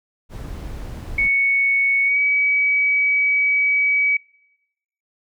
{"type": "noise", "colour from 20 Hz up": "brown", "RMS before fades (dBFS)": -31, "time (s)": [0.29, 1.3], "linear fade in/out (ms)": 50}
{"type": "tone with pitch glide", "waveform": "sine", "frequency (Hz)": [2219, 2275], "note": ["C#7", "C#7"], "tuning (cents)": [1, 44], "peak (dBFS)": -15, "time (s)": [1.18, 4.17], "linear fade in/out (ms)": 5, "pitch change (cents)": 43, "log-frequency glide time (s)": [2.04, 2.19]}
{"effects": ["noise-tail reverb RT60 0.9 s tail -23 dB re dry"]}